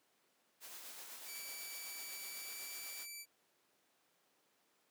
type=noise with tremolo; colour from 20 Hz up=white; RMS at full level=-50 dBFS; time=0.6-3.07 s; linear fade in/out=50 ms; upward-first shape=sine; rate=8 Hz; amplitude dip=30%
type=tone with pitch glide; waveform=10% pulse; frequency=2304 to 2321 Hz; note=D7 to D7; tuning=-34 to -21 cents; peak=-38 dBFS; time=1.25-3.26 s; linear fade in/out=50 ms; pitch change=+13 cents; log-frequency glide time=2.33-2.61 s
effects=pink hiss -75 dBFS RMS until 4.9 s + high-pass 300 Hz 12 dB/octave